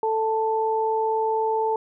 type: tone pair together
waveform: sine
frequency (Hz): 442 / 882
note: A4 / A5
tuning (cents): +8 / +4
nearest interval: octave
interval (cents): 1196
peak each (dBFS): -23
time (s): 0.03-1.76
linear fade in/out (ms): 2
effects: none